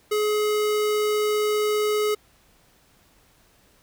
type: tone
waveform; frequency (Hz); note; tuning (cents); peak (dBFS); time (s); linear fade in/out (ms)
square; 422.5; G#4; +30; -21; 0.11-2.15; 10
effects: pink hiss -59 dBFS RMS until 3.82 s